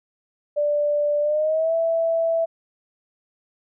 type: tone with pitch glide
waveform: sine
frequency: 588 to 660 Hz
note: D5 to E5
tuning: +2 to +2 cents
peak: -18 dBFS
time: 0.56-2.46 s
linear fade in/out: 20 ms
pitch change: +200 cents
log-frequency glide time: 1.21-1.74 s
effects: none

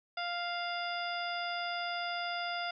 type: harmonic tone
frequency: 698.5 Hz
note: F5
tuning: in tune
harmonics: 1 / 2 / 3 / 4 / 5 / 7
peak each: -37 / -39 / -43 / -45 / -44 / -44 dBFS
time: 0.17-2.71 s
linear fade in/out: 5 ms
effects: none

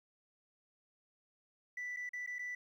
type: tone with dropouts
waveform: sine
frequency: 1975.5 Hz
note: B6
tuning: in tune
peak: -37 dBFS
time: 1.77-2.55 s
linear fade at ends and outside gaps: 5 ms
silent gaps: 1.964-1.969 / 2.092-2.133 / 2.264-2.273 / 2.385-2.391 s
effects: tanh soft clip ceiling -37 dBFS + 12-bit

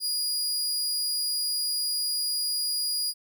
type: tone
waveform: sawtooth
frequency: 4878 Hz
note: D#8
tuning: 35 cents flat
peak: -23 dBFS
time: 0-3.14 s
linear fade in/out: 50 ms
effects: none

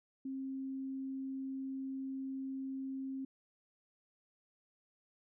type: tone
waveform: sine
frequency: 267.1 Hz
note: C4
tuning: 36 cents sharp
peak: -38 dBFS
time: 0.25-3.25 s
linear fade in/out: 5 ms
effects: none

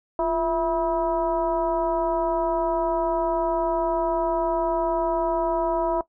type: tone with frequency modulation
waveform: sine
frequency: 659.3 Hz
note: E5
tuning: in tune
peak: -20 dBFS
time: 0.19-6.01 s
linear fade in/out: 2 ms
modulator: 313 Hz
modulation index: 1.1
effects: noise-tail reverb RT60 0.1 s tail -19 dB re dry

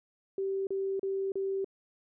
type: tone bursts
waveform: sine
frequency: 388.2 Hz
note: G4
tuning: 17 cents flat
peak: -29 dBFS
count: 4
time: 0.38-1.645 s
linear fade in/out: 2 ms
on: 290 ms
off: 35 ms
effects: none

